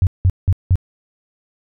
sine tone bursts, 92.5 Hz, F#2, in tune, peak -9 dBFS, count 4, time 0.02-0.756 s, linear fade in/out 0 ms, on 49 ms, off 180 ms, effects none

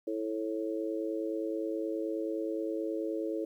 harmonic tone, 109.5 Hz, A2, 8 cents flat, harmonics 3 / 4 / 5, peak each -34 / -36 / -38 dBFS, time 0.07-3.45 s, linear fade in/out 5 ms, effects 11-bit

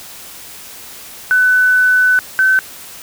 sine tone pair in turn, 1500 / 1529.7 Hz, F#6 / G6, +23 / -43 cents, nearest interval unison, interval 34 cents, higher second, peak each -8 dBFS, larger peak neither, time 1.31-2.19 / 2.39-2.59 s, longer first, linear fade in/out 0 ms, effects white hiss -34 dBFS RMS until 3.02 s

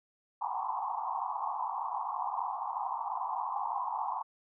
white band-pass noise, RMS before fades -35 dBFS, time 0.41-4.23 s, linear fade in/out 10 ms, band 750 to 1100 Hz, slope 96 dB/octave, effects none

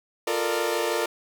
sawtooth chord, Bb major seventh, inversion second, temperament equal with one note detuned, 349.2 / 440 / 466.2 / 597.9 Hz, F4 / A4 / Bb4 / D5, 0 / 0 / 0 / +31 cents, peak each -26 / -26 / -24 / -26 dBFS, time 0.27-1.06 s, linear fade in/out 5 ms, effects none

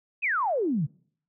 sine exponential sweep, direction down, 2656 to 130.1 Hz, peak -23 dBFS, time 0.22-0.87 s, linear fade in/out 20 ms, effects noise-tail reverb RT60 0.6 s tail -26 dB re dry

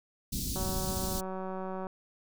pink band-stop noise, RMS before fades -34 dBFS, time 0.32-1.21 s, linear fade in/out 10 ms, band 280 to 4200 Hz, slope 24 dB/octave
click train, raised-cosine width 1 ms, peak -25 dBFS, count 247, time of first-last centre 0.56-1.869 s, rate 188 Hz
effects none

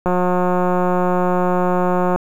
click train, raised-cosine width 1 ms, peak -5 dBFS, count 379, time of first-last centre 0.06-2.16 s, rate 180 Hz, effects 7-bit

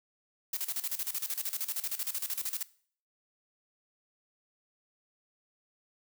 blue noise with tremolo, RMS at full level -33 dBFS, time 0.53-2.63 s, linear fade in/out 5 ms, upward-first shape square, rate 13 Hz, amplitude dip 80%, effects noise-tail reverb RT60 0.5 s tail -19 dB re dry

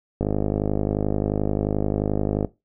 click train, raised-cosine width 2 ms, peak -9 dBFS, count 116, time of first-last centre 0.21-2.447 s, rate 51.4 Hz, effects noise-tail reverb RT60 0.2 s tail -17 dB re dry

